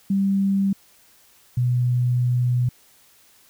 sine tone pair in turn, 196 / 123.47 Hz, G3 / B2, 0 / 0 cents, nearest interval minor sixth, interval 800 cents, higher first, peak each -17 / -17 dBFS, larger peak neither, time 0.1-0.73 / 1.57-2.69 s, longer second, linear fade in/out 5 ms, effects white hiss -55 dBFS RMS until 3.49 s

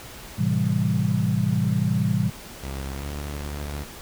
sine chord, A minor seventh, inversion none, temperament equal, 110 / 130.81 / 164.81 / 196 Hz, A2 / C3 / E3 / G3, 0 / 0 / 0 / 0 cents, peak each -25 dBFS, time 0.38-2.3 s, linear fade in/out 10 ms
sawtooth tone with pitch glide, 67.7 to 72.56 Hz, C#2 to D2, -40 to -20 cents, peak -26 dBFS, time 2.63-3.84 s, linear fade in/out 10 ms, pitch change +120 cents, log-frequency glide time 2.95-3.09 s
effects pink hiss -41 dBFS RMS until 4.01 s

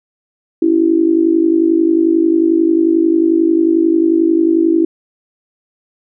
sine tone with amplitude modulation, 329.6 Hz, E4, in tune, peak -5 dBFS, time 0.62-4.85 s, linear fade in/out 5 ms, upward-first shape sine, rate 51.2 Hz, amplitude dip 80%, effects none

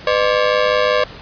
sawtooth ring-modulated tone, 554.4 Hz, C#5, in tune, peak -6 dBFS, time 0.07-1.04 s, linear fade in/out 2 ms, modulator 52.7 Hz, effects pink hiss -36 dBFS RMS until 1.21 s + resampled to 11025 Hz

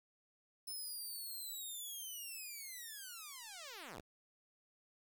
5% pulse linear sweep, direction down, 5274 to 32.9 Hz, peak -37 dBFS, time 0.67-4.01 s, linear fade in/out 10 ms, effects 12-bit

